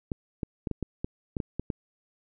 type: clicks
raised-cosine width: 3 ms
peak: -17 dBFS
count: 10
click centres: 0.118 / 0.432 / 0.672 / 0.713 / 0.827 / 1.045 / 1.368 / 1.402 / 1.596 / 1.702 s
effects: none